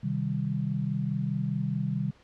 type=chord; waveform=sine; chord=C minor; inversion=none; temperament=equal; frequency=130.81 / 155.56 / 196 Hz; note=C3 / Eb3 / G3; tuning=0 / 0 / 0 cents; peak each=-31 dBFS; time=0.03-2.11 s; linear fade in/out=10 ms; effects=pink hiss -59 dBFS RMS until 2.23 s + low-pass 4000 Hz 12 dB/octave

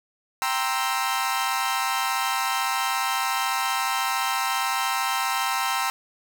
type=chord; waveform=sawtooth; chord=C dominant seventh; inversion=second; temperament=equal; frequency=784 / 932.3 / 1046.5 / 1318.5 Hz; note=G5 / Bb5 / C6 / E6; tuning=0 / 0 / 0 / 0 cents; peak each=-25 dBFS; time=0.42-5.9 s; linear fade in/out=0 ms; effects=none

